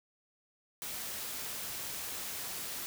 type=noise; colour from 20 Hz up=white; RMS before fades=-40 dBFS; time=0.82-2.86 s; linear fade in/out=0 ms; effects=none